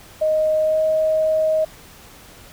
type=tone with pitch glide; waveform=sine; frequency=622.3 to 628.8 Hz; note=D#5 to D#5; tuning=0 to +18 cents; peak=-15 dBFS; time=0.21-1.65 s; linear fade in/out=10 ms; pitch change=+18 cents; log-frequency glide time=0.6-0.81 s; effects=pink hiss -44 dBFS RMS until 2.52 s